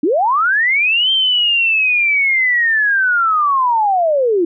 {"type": "linear two-way sweep", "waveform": "sine", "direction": "up then down", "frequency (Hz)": [265.2, 3161, 324.5], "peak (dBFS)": -11, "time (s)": [0.03, 4.45], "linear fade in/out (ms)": 5, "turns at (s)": 1.11, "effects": []}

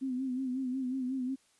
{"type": "tone with vibrato", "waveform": "sine", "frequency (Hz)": 258.4, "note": "C4", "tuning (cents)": -21, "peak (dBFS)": -31, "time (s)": [0.01, 1.36], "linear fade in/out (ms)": 20, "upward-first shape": "sine", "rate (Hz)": 5.5, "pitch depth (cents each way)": 65, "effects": ["white hiss -68 dBFS RMS until 1.59 s", "resampled to 24000 Hz"]}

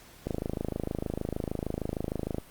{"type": "click train", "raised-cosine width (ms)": 2, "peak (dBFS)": -17, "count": 57, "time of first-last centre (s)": [0.27, 2.383], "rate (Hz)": 26.5, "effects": ["pink hiss -53 dBFS RMS until 2.5 s", "Opus 48 kbps"]}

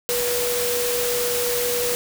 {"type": "tone in noise", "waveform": "sine", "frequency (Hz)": 485.7, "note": "B4", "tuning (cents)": -29, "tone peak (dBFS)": -23, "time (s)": [0.09, 1.95], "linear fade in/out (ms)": 0, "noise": "white", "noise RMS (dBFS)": -25, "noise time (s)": [0.09, 1.95], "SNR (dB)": -1, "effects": []}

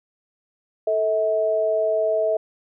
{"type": "tone pair together", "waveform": "sine", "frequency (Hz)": [440, 643.3], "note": ["A4", "E5"], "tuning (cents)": [0, -42], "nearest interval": "perfect fifth", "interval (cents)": 658, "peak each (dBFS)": [-24, -19], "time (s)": [0.87, 2.37], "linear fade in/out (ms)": 5, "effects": []}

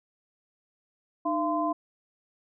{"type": "tone cluster", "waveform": "sine", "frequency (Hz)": [305.4, 682, 1029], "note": ["D#4", "F5", "C6"], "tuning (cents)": [-32, -41, -29], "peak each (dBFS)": -29, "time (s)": [1.25, 1.73], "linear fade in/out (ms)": 10, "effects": []}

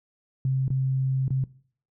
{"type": "tone with dropouts", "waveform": "sine", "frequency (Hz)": 132.4, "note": "C3", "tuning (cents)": 21, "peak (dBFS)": -21, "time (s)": [0.45, 1.44], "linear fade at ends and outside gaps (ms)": 2, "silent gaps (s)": [[0.681, 0.703], [1.281, 1.305]], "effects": ["noise-tail reverb RT60 0.5 s tail -20 dB re dry"]}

